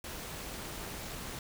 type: noise with amplitude modulation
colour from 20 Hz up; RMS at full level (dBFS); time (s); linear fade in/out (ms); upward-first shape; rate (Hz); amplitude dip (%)
pink; -39; 0.04-1.39; 2; sine; 279; 65
effects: none